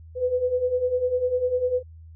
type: beating tone pair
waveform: sine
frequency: 492.7 / 502.7 Hz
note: B4 / B4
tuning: -4 / +31 cents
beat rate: 10 Hz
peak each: -27 / -22 dBFS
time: 0.15-1.83 s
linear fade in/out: 50 ms
effects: added 81 Hz sine -42 dBFS peak until 2.15 s